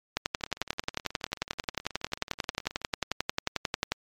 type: two click trains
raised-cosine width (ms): 0.2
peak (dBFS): -24 / -9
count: 46 / 43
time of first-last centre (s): 0.41-2.816 / 0.17-3.92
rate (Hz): 18.7 / 11.2
effects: MP3 96 kbps